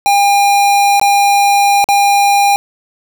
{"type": "tone with dropouts", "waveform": "square", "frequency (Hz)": 805, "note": "G5", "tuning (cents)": 46, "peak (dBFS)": -8, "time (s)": [0.06, 2.56], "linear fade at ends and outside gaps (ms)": 0, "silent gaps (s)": [[0.997, 1.014], [1.842, 1.888]], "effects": []}